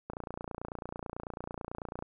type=click train; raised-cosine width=1 ms; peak=-24 dBFS; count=57; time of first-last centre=0.1-2.024 s; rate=29.1 Hz; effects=none